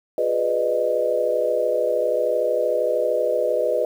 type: tone cluster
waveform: sine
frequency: 358.9 / 420.2 / 497.5 / 585 / 618 Hz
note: F4 / G#4 / B4 / D5 / D#5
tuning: +47 / +20 / +13 / -7 / -12 cents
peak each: -30 / -27 / -22 / -30 / -22 dBFS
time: 0.18-3.85 s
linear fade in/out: 2 ms
effects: 8-bit